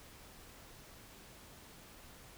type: silence
effects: pink hiss -56 dBFS RMS until 2.37 s